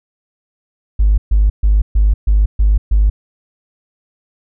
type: tone bursts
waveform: triangle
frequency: 51 Hz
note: G#1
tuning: 31 cents flat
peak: -4 dBFS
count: 7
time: 0.99-3.1 s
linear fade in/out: 10 ms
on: 190 ms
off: 130 ms
effects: tanh soft clip ceiling -5 dBFS